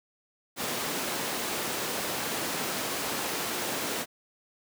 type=high-pass noise; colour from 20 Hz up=pink; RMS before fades=-32 dBFS; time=0.56-4.06 s; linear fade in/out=50 ms; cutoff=240 Hz; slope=12 dB/octave; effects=none